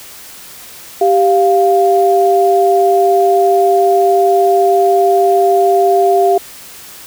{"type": "tone pair together", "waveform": "sine", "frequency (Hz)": [392, 698.5], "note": ["G4", "F5"], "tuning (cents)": [0, 0], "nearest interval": "minor seventh", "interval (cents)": 1000, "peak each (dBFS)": -10, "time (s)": [1.01, 6.38], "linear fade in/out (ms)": 5, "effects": ["white hiss -34 dBFS RMS until 7.06 s"]}